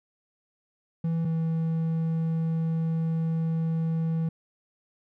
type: tone pair in turn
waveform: triangle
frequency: 164.81 / 162.73 Hz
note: E3 / E3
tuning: 0 / -22 cents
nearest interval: unison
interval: 22 cents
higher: first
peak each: -22 dBFS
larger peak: neither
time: 1.04-1.25 / 1.25-4.29 s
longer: second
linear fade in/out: 5 ms
effects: none